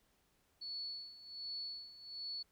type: tone with tremolo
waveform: sine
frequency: 4422 Hz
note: C#8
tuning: 5 cents flat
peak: -40 dBFS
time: 0.61-2.43 s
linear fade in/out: 10 ms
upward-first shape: sine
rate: 1.3 Hz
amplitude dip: 80%
effects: pink hiss -75 dBFS RMS until 2.51 s